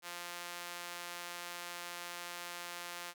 sawtooth tone with high-pass filter, 174.61 Hz, F3, in tune, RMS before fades -45 dBFS, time 0.02-3.14 s, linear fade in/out 50 ms, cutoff 1000 Hz, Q 0.56, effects none

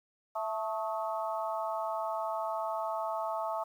harmonic tone with a mistuned harmonic, 220 Hz, A3, in tune, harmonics 3 / 4 / 5 / 6, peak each -35 / -36 / -39 / -41 dBFS, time 0.35-3.64 s, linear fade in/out 10 ms, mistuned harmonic 6, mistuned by -62 cents, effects 10-bit

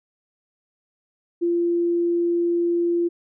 sine tone, 343.9 Hz, F4, 27 cents flat, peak -18 dBFS, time 1.41-3.09 s, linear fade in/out 20 ms, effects none

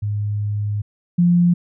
sine tone pair in turn, 103.83 / 174.62 Hz, G#2 / F3, 0 / 0 cents, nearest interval major sixth, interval 900 cents, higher second, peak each -19 / -11 dBFS, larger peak second, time 0.02-0.82 / 1.18-1.54 s, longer first, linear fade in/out 10 ms, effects none

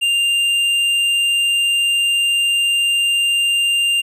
triangle tone with hard clipping, 2794 Hz, F7, in tune, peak -15 dBFS, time 0.01-4.02 s, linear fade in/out 20 ms, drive 10 dB, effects none

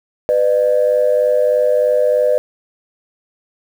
sine tone pair together, 500 / 603.2 Hz, B4 / D5, +21 / +46 cents, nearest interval minor third, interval 325 cents, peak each -13 dBFS, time 0.29-2.38 s, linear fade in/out 0 ms, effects tanh soft clip ceiling -4 dBFS + 7-bit

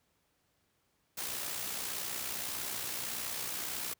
white noise with amplitude modulation, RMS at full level -36 dBFS, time 1.17-3.94 s, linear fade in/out 10 ms, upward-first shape sine, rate 61.7 Hz, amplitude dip 45%, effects pink hiss -75 dBFS RMS until 3.99 s + high-pass 60 Hz 12 dB/octave

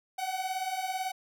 45% pulse beating tone pair, 740 / 758 Hz, F#5 / F#5, 0 / +42 cents, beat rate 18 Hz, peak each -36 / -33 dBFS, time 0.18-1.12 s, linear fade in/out 10 ms, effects none

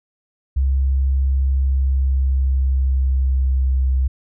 sine tone with pitch glide, 67 to 65.28 Hz, C2 to C2, +42 to -3 cents, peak -14 dBFS, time 0.56-4.08 s, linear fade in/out 10 ms, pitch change -45 cents, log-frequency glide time 1.52-3.9 s, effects none

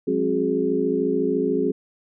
sine tone cluster, 178.8 / 205.1 / 268.3 / 366.1 / 420 Hz, F3 / G#3 / C4 / F#4 / G#4, +41 / -21 / +44 / -18 / +19 cents, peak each -31 / -31 / -24 / -25 / -23 dBFS, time 0.07-1.72 s, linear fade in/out 10 ms, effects none

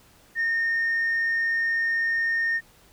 sine tone, 1832 Hz, A#6, 31 cents flat, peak -20 dBFS, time 0.35-2.61 s, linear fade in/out 50 ms, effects tanh soft clip ceiling -19 dBFS + pink hiss -56 dBFS RMS until 2.92 s

